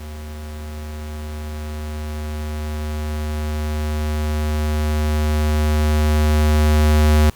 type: tone with level ramp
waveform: square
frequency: 76 Hz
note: D#2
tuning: 40 cents flat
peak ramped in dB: -31 to -11 dBFS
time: 0-7.3 s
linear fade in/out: 5 ms
effects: pink hiss -46 dBFS RMS until 7.35 s